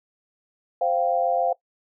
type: chord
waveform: sine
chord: C suspended fourth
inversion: none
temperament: just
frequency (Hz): 523.3 / 697.7 / 784.9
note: C5 / F5 / G5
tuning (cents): 0 / -2 / +2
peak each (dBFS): -25 / -22 / -26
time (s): 0.81-1.53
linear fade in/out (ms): 5
effects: noise-tail reverb RT60 0.1 s tail -20 dB re dry

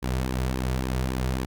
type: tone with flanger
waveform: sawtooth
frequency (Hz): 64.1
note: C2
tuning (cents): -35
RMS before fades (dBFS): -27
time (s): 0.02-1.46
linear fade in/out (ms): 20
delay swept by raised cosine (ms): 1.4 to 3.9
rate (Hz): 3.6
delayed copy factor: -0.6
effects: none

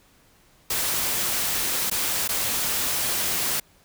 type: noise with dropouts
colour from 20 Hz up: white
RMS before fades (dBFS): -25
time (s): 0.7-3.6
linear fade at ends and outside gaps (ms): 5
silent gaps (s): 1.9-1.912 / 2.278-2.289
effects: pink hiss -58 dBFS RMS until 3.84 s

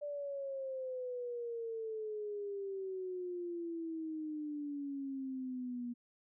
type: exponential sweep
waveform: sine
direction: down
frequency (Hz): 587.3 to 239.2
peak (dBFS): -38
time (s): 0.01-5.94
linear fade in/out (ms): 20
effects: none

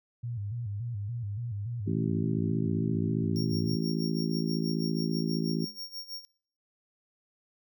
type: tone with vibrato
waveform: sine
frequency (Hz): 110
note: A2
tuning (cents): 0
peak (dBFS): -32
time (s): 0.23-3.76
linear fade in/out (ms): 10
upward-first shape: square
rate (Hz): 3.5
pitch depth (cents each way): 140
type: harmonic tone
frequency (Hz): 55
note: A1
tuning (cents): 0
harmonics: 3 / 4 / 5 / 6 / 7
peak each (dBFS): -31 / -33 / -35 / -37 / -38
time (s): 1.86-5.66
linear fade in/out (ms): 20
type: tone with tremolo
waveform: 45% pulse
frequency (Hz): 5550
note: F8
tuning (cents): -12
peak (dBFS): -36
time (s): 3.36-6.25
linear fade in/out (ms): 0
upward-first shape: sine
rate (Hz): 6.2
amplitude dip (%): 85
effects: noise-tail reverb RT60 0.5 s tail -22 dB re dry

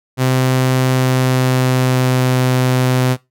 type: tone with pitch glide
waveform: sawtooth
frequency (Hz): 129.3 to 127.67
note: C3 to C3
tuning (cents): -20 to -42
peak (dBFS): -8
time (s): 0.17-3.17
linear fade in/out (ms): 50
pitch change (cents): -22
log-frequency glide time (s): 0.86-2.38
effects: noise-tail reverb RT60 0.2 s tail -19 dB re dry

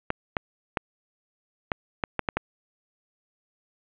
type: clicks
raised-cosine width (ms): 0.5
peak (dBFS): -9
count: 8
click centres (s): 0.104 / 0.368 / 0.772 / 1.718 / 2.038 / 2.193 / 2.288 / 2.37
effects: resampled to 8000 Hz + 7-bit

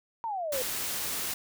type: exponential sweep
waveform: sine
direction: down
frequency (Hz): 945 to 491.2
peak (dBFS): -30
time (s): 0.24-0.62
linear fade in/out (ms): 0
type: noise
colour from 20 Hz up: white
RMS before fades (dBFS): -33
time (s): 0.52-1.34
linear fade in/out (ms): 5
effects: none

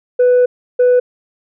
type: tone pair in turn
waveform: sine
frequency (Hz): 495.7 / 495.7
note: B4 / B4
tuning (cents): +6 / +6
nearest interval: unison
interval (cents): 0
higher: neither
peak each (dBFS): -5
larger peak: neither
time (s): 0.19-0.46 / 0.79-1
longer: first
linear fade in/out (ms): 10
effects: tanh soft clip ceiling -6 dBFS

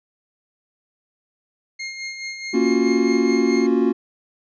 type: tone with tremolo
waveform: sawtooth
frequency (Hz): 2133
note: C7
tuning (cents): +33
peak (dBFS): -23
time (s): 1.79-3.67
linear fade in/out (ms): 10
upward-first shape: sine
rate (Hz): 4.7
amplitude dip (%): 50
type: chord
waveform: triangle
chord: Gb major seventh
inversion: first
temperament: equal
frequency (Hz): 233.1 / 277.2 / 349.2 / 370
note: Bb3 / Db4 / F4 / Gb4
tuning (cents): 0 / 0 / 0 / 0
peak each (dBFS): -19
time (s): 2.53-3.93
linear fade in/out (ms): 20
effects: resampled to 16000 Hz

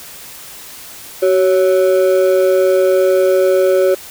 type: ring-modulated tone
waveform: triangle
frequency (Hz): 466.2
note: A#4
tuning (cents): 0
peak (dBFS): -4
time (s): 1.22-3.95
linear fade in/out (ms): 10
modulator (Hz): 88.9
effects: white hiss -34 dBFS RMS until 4.1 s

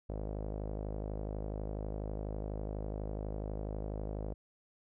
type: tone with low-pass filter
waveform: sawtooth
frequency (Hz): 52.1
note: G#1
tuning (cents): +6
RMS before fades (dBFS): -39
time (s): 0.09-4.34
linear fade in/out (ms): 5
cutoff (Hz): 580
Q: 2.4
effects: none

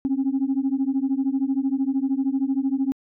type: beating tone pair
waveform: sine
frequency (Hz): 263.4 / 276.4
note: C4 / C#4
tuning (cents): +12 / -5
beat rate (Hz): 13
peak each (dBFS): -22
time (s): 0.05-2.92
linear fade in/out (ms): 0
effects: tanh soft clip ceiling -15 dBFS

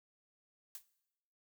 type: noise with exponential decay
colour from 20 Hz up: blue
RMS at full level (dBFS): -42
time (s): 0.75-0.85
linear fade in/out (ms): 1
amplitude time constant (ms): 21
effects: noise-tail reverb RT60 0.9 s tail -19 dB re dry

